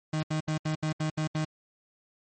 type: tone bursts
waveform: 35% pulse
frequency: 155.5 Hz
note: D#3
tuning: 1 cent flat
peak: -25 dBFS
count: 8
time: 0.13-1.448 s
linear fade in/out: 5 ms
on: 100 ms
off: 74 ms
effects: MP3 32 kbps